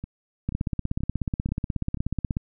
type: two click trains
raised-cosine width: 5 ms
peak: -21 / -13 dBFS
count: 5 / 32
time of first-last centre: 0.04-1.972 / 0.49-2.369 s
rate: 2.07 / 16.5 Hz
effects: none